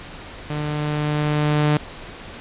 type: tone with level ramp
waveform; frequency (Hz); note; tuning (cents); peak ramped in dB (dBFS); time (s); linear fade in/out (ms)
sawtooth; 149.5; D3; +31; -20 to -11; 0.5-1.77; 2
effects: pink hiss -37 dBFS RMS until 2.4 s + resampled to 8000 Hz

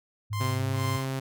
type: tone with vibrato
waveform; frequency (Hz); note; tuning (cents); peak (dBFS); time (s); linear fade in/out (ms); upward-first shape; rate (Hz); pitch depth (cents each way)
sine; 104.3; G#2; +8; -28; 0.3-0.98; 20; square; 12; 13
type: tone with tremolo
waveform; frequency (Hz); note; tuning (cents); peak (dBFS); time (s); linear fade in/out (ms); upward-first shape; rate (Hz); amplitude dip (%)
sawtooth; 1046.5; C6; 0; -28; 0.33-1.05; 0; sine; 2.2; 100
type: tone with pitch glide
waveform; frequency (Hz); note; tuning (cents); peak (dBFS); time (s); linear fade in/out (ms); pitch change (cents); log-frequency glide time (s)
sawtooth; 130.2 to 133.32; C3 to C3; -8 to +33; -25; 0.4-1.2; 10; +41; 0.57-0.65
effects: none

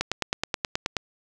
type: click train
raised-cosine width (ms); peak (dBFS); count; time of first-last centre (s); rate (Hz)
0.2; -7; 10; 0.01-0.967; 9.4
effects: none

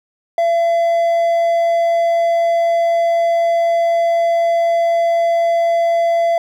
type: tone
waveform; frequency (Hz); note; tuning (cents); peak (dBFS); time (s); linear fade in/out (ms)
triangle; 676; E5; +43; -10; 0.38-6.38; 2
effects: none

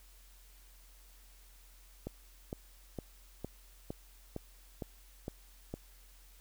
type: click train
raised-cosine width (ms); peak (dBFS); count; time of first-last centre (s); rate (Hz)
2; -25; 9; 2.07-5.74; 2.18
effects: added 44 Hz sine -57 dBFS peak until 6.4 s + white hiss -63 dBFS RMS until 6.4 s

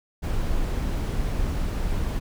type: noise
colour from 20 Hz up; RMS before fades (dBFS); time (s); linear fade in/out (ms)
brown; -25; 0.22-2.2; 20
effects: none

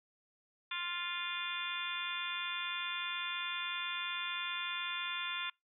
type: harmonic tone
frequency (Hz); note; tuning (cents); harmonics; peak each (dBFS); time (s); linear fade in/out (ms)
349.7; F4; +2; 3 / 4 / 5 / 6 / 7 / 8 / 9 / 10; -44 / -44 / -46 / -47 / -42 / -46 / -52 / -41; 0.71-5.5; 5
effects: noise-tail reverb RT60 0.2 s tail -26 dB re dry

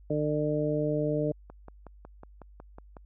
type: harmonic tone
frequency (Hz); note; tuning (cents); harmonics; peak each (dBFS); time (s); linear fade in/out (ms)
150.1; D3; +38; 1 / 2 / 3 / 4; -31 / -31 / -31 / -31; 0.1-1.32; 5
type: click train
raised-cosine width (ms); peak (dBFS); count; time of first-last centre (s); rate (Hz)
1; -31; 9; 1.5-2.968; 5.45
effects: added 50 Hz sine -50 dBFS peak until 3.05 s

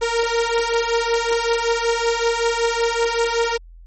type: beating tone pair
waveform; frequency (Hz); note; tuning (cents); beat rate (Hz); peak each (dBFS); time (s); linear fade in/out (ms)
sawtooth; 461.8 / 467.1; A#4 / A#4; -16 / +3; 5.3; -17 / -16; 0.01-3.58; 20
effects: added 42 Hz sine -39 dBFS peak until 3.86 s + MP3 32 kbps

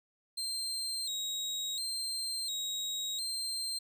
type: tone with vibrato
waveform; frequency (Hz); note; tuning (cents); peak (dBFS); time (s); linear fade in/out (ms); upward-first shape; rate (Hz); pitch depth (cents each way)
30% pulse; 3976; B7; +11; -31; 0.37-3.79; 10; square; 0.71; 78
effects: none

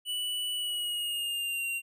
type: tone with pitch glide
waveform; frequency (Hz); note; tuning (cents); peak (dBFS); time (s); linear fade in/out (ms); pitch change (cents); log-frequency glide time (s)
square; 2960 to 2762; F#7 to F7; 0 to -20; -31; 0.05-1.82; 50; -120; 0.54-1.65
effects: none

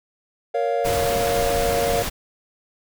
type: chord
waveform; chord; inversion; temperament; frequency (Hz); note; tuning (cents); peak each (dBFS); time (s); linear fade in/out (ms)
triangle; Bb minor; none; just; 466.2 / 559.4 / 699.2; Bb4 / Db5 / F5; 0 / +16 / +2; -22; 0.54-2.03; 10
type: noise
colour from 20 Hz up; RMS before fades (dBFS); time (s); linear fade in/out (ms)
pink; -26; 0.84-2.1; 20
effects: none

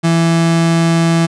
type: tone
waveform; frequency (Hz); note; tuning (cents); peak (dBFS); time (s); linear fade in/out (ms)
35% pulse; 166.2; E3; +15; -8; 0.03-1.27; 20
effects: resampled to 22050 Hz

